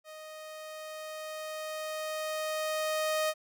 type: tone with level ramp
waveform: sawtooth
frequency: 622.3 Hz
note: D#5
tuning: in tune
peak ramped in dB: -41 to -23 dBFS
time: 0.04-3.34 s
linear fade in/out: 50 ms
effects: none